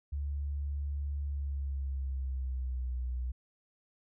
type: tone with pitch glide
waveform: sine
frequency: 71.4 to 62.16 Hz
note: D2 to B1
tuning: -48 to +12 cents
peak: -32 dBFS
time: 0.12-3.32 s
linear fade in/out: 10 ms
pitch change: -240 cents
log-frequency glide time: 1.24-2.96 s
effects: none